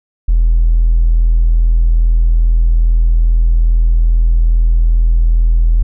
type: tone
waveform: triangle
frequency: 41.2 Hz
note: E1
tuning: in tune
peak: -3 dBFS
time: 0.28-5.83 s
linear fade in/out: 10 ms
effects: tanh soft clip ceiling -4 dBFS